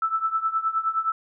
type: tone with tremolo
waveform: sine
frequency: 1318.5 Hz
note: E6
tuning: in tune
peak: -18 dBFS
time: 0.02-1.12 s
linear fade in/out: 2 ms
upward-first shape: triangle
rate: 9.6 Hz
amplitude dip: 90%
effects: none